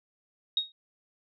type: tone with exponential decay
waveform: sine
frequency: 3754 Hz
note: A#7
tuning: 11 cents sharp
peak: -20 dBFS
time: 0.57-0.72 s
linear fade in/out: 2 ms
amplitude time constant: 32 ms
effects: none